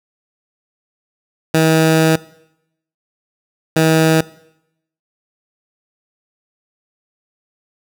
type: tone bursts at uneven times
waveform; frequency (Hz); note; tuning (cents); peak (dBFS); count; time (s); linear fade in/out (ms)
15% pulse; 160; D#3; +49; -4; 2; 1.54-2.16 / 3.76-4.21; 5
effects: noise-tail reverb RT60 0.8 s tail -20 dB re dry